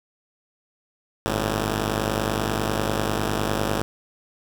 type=tone pair together; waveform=5% pulse; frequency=50.12 / 110 Hz; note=G1 / A2; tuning=+39 / 0 cents; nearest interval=octave + major second; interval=1361 cents; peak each=-14 / -14 dBFS; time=1.26-3.82 s; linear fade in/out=0 ms; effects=none